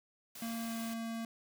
white noise, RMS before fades -48 dBFS, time 0.35-0.94 s, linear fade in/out 5 ms
square tone with pitch glide, 229.4 to 227.8 Hz, A#3 to A#3, -28 to -40 cents, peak -38 dBFS, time 0.42-1.25 s, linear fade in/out 2 ms, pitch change -12 cents, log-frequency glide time 0.65-0.76 s
effects none

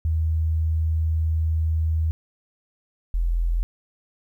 sine tone pair in turn, 79.9 / 42.33 Hz, D#2 / E1, +47 / +47 cents, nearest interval major seventh, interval 1100 cents, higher first, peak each -19 dBFS, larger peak neither, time 0.05-2.11 / 3.14-3.63 s, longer first, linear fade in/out 0 ms, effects 10-bit

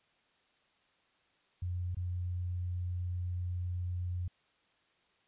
sine tone with dropouts, 89.2 Hz, F2, 37 cents sharp, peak -33 dBFS, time 1.62-4.28 s, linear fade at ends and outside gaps 5 ms, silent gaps 1.948-1.968 s, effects white hiss -71 dBFS RMS until 5.27 s + resampled to 8000 Hz

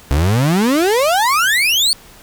35% pulse exponential sweep, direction up, 65.41 to 4587 Hz, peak -10 dBFS, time 0.11-1.93 s, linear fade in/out 0 ms, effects pink hiss -42 dBFS RMS until 2.22 s

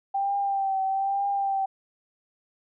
sine tone with vibrato, 784 Hz, G5, in tune, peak -23 dBFS, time 0.14-1.66 s, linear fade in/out 10 ms, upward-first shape triangle, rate 1.1 Hz, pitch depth 42 cents each way, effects none

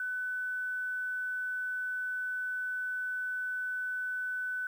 sine tone with quantisation, 1500 Hz, F#6, 23 cents sharp, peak -32 dBFS, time 0-4.67 s, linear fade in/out 2 ms, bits 10, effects none

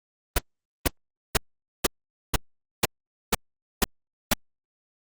pink noise bursts, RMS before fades -19 dBFS, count 9, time 0.36-4.336 s, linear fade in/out 5 ms, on 24 ms, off 470 ms, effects Opus 24 kbps

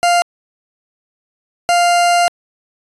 40% pulse tone pair in turn, 698.5 / 698.5 Hz, F5 / F5, 0 / 0 cents, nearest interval unison, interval 0 cents, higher neither, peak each -9 dBFS, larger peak neither, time 0.03-0.22 / 1.69-2.28 s, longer second, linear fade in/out 0 ms, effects resampled to 24000 Hz

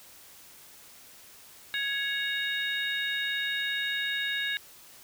sine tone cluster, 1666 / 2211 / 2834 / 3743 Hz, G#6 / C#7 / F7 / A#7, +5 / -5 / +25 / +6 cents, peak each -31 / -36 / -37 / -33 dBFS, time 1.74-4.57 s, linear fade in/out 0 ms, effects white hiss -52 dBFS RMS until 5.03 s

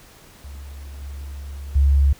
sine tone with level steps, 69.7 Hz, C#2, 10 cents sharp, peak -33 / -30 / -12 dBFS, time 0.44-2.13 s, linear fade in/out 5 ms, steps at 1.01 / 1.75 s, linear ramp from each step 10 ms, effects pink hiss -48 dBFS RMS until 2.19 s

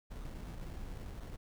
brown noise with sample-and-hold, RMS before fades -44 dBFS, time 0.1-1.37 s, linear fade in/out 20 ms, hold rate 2450 Hz, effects none

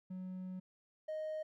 triangle tone pair in turn, 185 / 622.3 Hz, F#3 / D#5, 0 / 0 cents, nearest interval octave + major sixth, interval 2100 cents, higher second, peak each -39 / -35 dBFS, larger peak second, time 0.1-0.6 / 1.08-1.43 s, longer first, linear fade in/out 10 ms, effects tanh soft clip ceiling -33 dBFS

